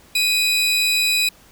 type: tone pair together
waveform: 40% pulse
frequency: 2489 / 3951 Hz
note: D#7 / B7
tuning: 0 / 0 cents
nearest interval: minor sixth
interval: 800 cents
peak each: -18 dBFS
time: 0.15-1.29 s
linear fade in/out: 5 ms
effects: pink hiss -50 dBFS RMS until 1.51 s